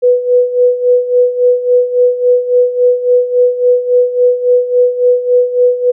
sine tone with tremolo, 493.9 Hz, B4, in tune, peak -4 dBFS, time 0.02-5.92 s, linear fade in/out 20 ms, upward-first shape sine, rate 3.6 Hz, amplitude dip 75%, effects none

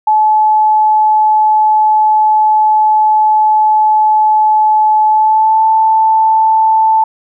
sine tone with pitch glide, 860 to 880.6 Hz, A5 to A5, -40 to +1 cents, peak -6 dBFS, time 0.07-7.04 s, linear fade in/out 5 ms, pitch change +41 cents, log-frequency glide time 5.07-5.64 s, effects none

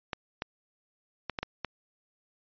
clicks, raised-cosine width 0.3 ms, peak -16 dBFS, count 6, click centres 0.132 / 0.421 / 1.297 / 1.388 / 1.43 / 1.647 s, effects resampled to 11025 Hz

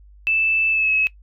sine tone with pitch glide, 2637 to 2575 Hz, E7 to E7, 0 to -41 cents, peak -16 dBFS, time 0.27-1.07 s, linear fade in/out 0 ms, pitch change -41 cents, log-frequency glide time 0.7-0.92 s, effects noise-tail reverb RT60 0.1 s tail -19 dB re dry + added 50 Hz sine -44 dBFS peak until 1.22 s

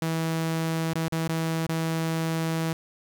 sawtooth tone with dropouts, 162.6 Hz, E3, 23 cents flat, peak -21 dBFS, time 0.02-2.73 s, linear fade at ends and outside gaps 2 ms, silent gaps 0.934-0.955 / 1.082-1.123 / 1.278-1.29 / 1.666-1.69 s, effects 9-bit

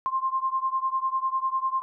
sine beating tone pair, 1052 / 1062 Hz, C6 / C6, +9 / +25 cents, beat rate 10 Hz, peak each -26 / -28 dBFS, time 0.06-1.82 s, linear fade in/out 0 ms, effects none

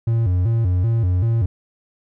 triangle tone with vibrato, 101.7 Hz, G#2, 36 cents flat, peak -13 dBFS, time 0.07-1.46 s, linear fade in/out 5 ms, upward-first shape square, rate 2.6 Hz, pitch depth 210 cents each way, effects none

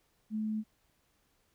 sine tone, 216.1 Hz, A3, 31 cents flat, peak -31 dBFS, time 0.3-0.64 s, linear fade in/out 50 ms, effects pink hiss -73 dBFS RMS until 1.54 s

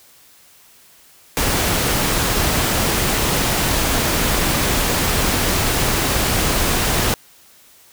pink noise, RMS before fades -18 dBFS, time 1.37-7.14 s, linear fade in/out 0 ms, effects white hiss -49 dBFS RMS until 7.92 s

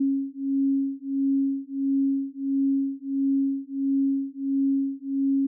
sine beating tone pair, 272.7 / 274.2 Hz, C#4 / C#4, -28 / -19 cents, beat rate 1.5 Hz, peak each -25 dBFS, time 0-5.47 s, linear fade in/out 10 ms, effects none

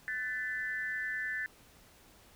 sine tone with amplitude modulation, 1760 Hz, A6, in tune, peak -29 dBFS, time 0.08-1.46 s, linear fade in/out 0 ms, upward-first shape sine, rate 249 Hz, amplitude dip 95%, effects pink hiss -60 dBFS RMS until 2.35 s

